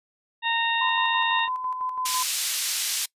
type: harmonic tone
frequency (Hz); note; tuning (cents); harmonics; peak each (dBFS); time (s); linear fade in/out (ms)
923; A#5; -17; 1 / 2 / 3 / 4; -26 / -27 / -28 / -28; 0.42-1.49; 50
type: tone with tremolo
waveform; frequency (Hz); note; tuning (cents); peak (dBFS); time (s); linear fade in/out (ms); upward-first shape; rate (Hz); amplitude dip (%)
sine; 1017; C6; -50; -25; 0.81-2.23; 5; square; 6; 45
type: band-pass noise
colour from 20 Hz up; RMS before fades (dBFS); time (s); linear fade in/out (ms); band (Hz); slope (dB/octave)
pink; -27; 2.05-3.06; 10; 3600 to 13000; 12
effects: noise-tail reverb RT60 0.1 s tail -23 dB re dry + resampled to 32000 Hz